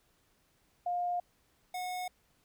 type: tone pair in turn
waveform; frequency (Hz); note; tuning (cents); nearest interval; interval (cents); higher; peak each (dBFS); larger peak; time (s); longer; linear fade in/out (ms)
sine / square; 708 / 728.7; F5 / F#5; +23 / -27; unison; 50; second; -30 / -36; first; 0.86-1.2 / 1.74-2.08; neither; 5
effects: pink hiss -71 dBFS RMS until 2.44 s